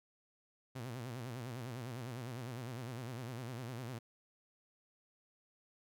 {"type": "tone with vibrato", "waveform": "sawtooth", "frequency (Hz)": 122.3, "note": "B2", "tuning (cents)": -16, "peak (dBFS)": -38, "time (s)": [0.75, 3.99], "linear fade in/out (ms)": 10, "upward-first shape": "sine", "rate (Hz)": 9.9, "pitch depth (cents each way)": 140, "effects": []}